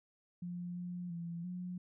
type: tone with pitch steps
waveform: sine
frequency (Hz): 176.1 / 177.4 / 169.8 / 179.9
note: F3 / F3 / F3 / F#3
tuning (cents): +15 / +27 / -48 / -48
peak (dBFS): -39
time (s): 0.42-1.78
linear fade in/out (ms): 5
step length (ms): 340
effects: none